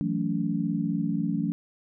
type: chord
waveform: sine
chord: F# minor seventh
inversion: third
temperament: equal with one note detuned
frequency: 164.81 / 185 / 220 / 283.7 Hz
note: E3 / F#3 / A3 / C#4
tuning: 0 / 0 / 0 / +40 cents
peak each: -30 dBFS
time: 0.01-1.52 s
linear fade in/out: 0 ms
effects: none